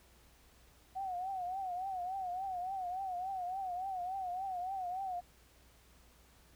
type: tone with vibrato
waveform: sine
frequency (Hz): 744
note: F#5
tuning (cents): +9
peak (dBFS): -36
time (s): 0.95-5.21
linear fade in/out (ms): 20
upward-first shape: triangle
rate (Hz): 3.5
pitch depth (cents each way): 110
effects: added 60 Hz sine -65 dBFS peak until 6.55 s + pink hiss -65 dBFS RMS until 6.55 s